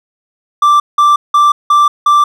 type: tone bursts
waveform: triangle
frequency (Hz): 1174.7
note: D6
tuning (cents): 0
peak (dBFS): -3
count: 5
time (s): 0.62-2.24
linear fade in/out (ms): 5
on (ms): 180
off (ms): 180
effects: none